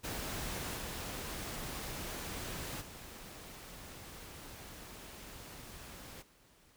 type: noise with level steps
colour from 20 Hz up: pink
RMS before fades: -40 / -42 / -50 dBFS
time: 0.03-6.23 s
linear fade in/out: 20 ms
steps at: 0.76 / 2.8 s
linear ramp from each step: 20 ms
effects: pink hiss -65 dBFS RMS until 6.76 s